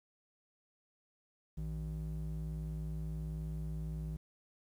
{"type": "ring-modulated tone", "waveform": "triangle", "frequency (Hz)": 108.2, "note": "A2", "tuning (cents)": -29, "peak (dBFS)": -32, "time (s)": [1.57, 4.17], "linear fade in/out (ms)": 10, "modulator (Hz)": 49.3, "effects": ["11-bit"]}